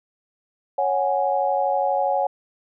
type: chord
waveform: sine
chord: C# suspended fourth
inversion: none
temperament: just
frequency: 554.4 / 739.2 / 831.5 Hz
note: C#5 / F#5 / G#5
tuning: 0 / -2 / +2 cents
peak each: -23 dBFS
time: 0.78-2.27 s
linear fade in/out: 5 ms
effects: none